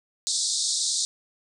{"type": "band-pass noise", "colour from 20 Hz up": "pink", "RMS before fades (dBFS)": -26, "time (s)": [0.27, 1.05], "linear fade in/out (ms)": 0, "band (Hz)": [3700, 9100], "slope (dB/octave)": 96, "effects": []}